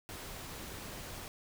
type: noise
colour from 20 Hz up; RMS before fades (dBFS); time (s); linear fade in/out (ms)
pink; -45; 0.09-1.28; 0
effects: none